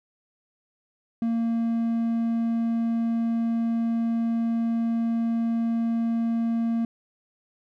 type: tone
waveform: triangle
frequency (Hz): 230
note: A#3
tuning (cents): -23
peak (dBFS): -20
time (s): 1.22-6.85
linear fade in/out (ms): 2
effects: none